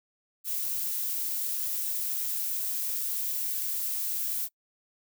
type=noise; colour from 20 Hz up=violet; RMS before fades=-31 dBFS; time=0.44-4.49 s; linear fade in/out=50 ms; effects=noise-tail reverb RT60 0.1 s tail -25 dB re dry